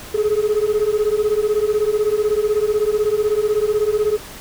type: beating tone pair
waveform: sine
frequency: 415.3 / 431.3 Hz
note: G#4 / A4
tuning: 0 / -35 cents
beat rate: 16 Hz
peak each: -16 dBFS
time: 0.14-4.18 s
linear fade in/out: 10 ms
effects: tanh soft clip ceiling -12 dBFS + pink hiss -36 dBFS RMS until 4.4 s